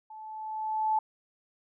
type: tone with level ramp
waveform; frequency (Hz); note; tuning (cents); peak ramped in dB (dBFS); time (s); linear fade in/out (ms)
sine; 869; A5; -22; -43 to -22; 0.1-0.99; 5
effects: none